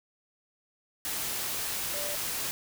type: tone in noise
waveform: sine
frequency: 587.3 Hz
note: D5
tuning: in tune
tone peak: -38 dBFS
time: 1.94-2.15 s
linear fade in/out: 0 ms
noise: white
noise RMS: -33 dBFS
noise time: 1.05-2.51 s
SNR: -8 dB
effects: none